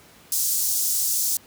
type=high-pass noise; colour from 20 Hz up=pink; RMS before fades=-23 dBFS; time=0.32-1.37 s; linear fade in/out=2 ms; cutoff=5800 Hz; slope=24 dB/octave; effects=pink hiss -51 dBFS RMS until 1.46 s + high-pass 80 Hz 12 dB/octave